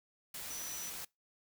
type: tone in noise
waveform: sine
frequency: 5920 Hz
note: F#8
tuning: in tune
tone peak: -43 dBFS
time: 0.5-0.9 s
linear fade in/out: 5 ms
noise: white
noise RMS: -44 dBFS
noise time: 0.34-1.05 s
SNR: -2 dB
effects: noise-tail reverb RT60 0.2 s tail -24 dB re dry